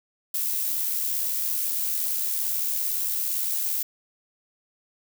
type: noise with amplitude modulation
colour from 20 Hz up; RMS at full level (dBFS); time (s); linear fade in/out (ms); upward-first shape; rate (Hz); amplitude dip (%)
violet; -25; 0.34-3.83; 5; sine; 77.7; 35
effects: none